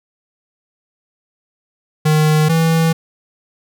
square tone pair in turn, 154.1 / 163.26 Hz, D#3 / E3, -16 / -16 cents, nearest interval minor second, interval 100 cents, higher second, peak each -11 / -12 dBFS, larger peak first, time 2.05-2.49 / 2.49-2.93 s, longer neither, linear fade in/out 10 ms, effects none

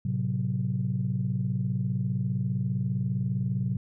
sine chord, F# diminished, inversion first, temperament equal with one note detuned, 110 / 129.91 / 185 Hz, A2 / C3 / F#3, 0 / -12 / 0 cents, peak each -30 / -28 / -30 dBFS, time 0.05-3.77 s, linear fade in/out 5 ms, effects tanh soft clip ceiling -17 dBFS

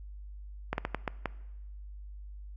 slowing click train, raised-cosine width 0.5 ms, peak -15 dBFS, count 6, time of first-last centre 0.73-1.257 s, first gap 51 ms, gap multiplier 1.37, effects noise-tail reverb RT60 1.0 s tail -20 dB re dry + added 50 Hz sine -42 dBFS peak until 2.56 s

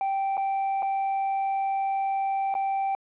triangle tone with dropouts, 781 Hz, G5, 7 cents flat, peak -22 dBFS, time 0.01-2.95 s, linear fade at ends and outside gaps 1 ms, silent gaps 0.37-0.377 / 0.823-0.828 / 2.541-2.551 s, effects resampled to 8000 Hz + 10-bit

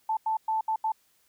sine tone bursts at uneven times, 880 Hz, A5, in tune, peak -24 dBFS, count 5, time 0.09-0.17 / 0.26-0.37 / 0.48-0.61 / 0.68-0.76 / 0.84-0.92 s, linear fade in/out 5 ms, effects white hiss -67 dBFS RMS until 1.28 s

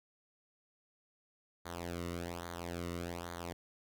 sawtooth tone with flanger, 86.3 Hz, F2, 20 cents flat, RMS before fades -42 dBFS, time 1.65-3.53 s, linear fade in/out 10 ms, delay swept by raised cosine 0.37 to 1.24 ms, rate 1.2 Hz, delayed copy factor -0.8, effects none

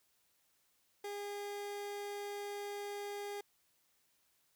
30% pulse tone, 407.5 Hz, G#4, 33 cents flat, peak -38 dBFS, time 1.04-3.41 s, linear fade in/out 5 ms, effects white hiss -75 dBFS RMS until 4.55 s

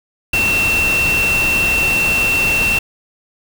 sine tone in noise, 2700 Hz, E7, 41 cents sharp, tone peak -13 dBFS, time 0.33-2.79 s, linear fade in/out 5 ms, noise pink, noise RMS -22 dBFS, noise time 0.33-2.79 s, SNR +6 dB, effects none

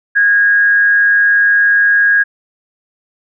sine tone with frequency modulation, 1640 Hz, G#6, 22 cents flat, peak -7 dBFS, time 0.15-2.24 s, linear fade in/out 20 ms, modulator 163 Hz, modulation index 0.26, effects none

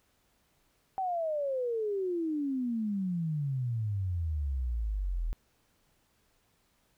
sine exponential sweep, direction down, 776 to 38.89 Hz, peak -29 dBFS, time 0.98-5.33 s, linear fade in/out 0 ms, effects pink hiss -71 dBFS RMS until 6.97 s

